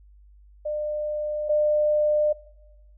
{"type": "tone pair in turn", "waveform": "sine", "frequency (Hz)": [601, 601], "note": ["D5", "D5"], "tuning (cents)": [40, 40], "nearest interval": "unison", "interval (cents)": 0, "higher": "neither", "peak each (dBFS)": [-25, -18], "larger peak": "second", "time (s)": [[0.65, 1.49], [1.49, 2.33]], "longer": "neither", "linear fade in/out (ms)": 10, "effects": ["noise-tail reverb RT60 1.0 s tail -20 dB re dry", "added 50 Hz sine -49 dBFS peak until 2.97 s"]}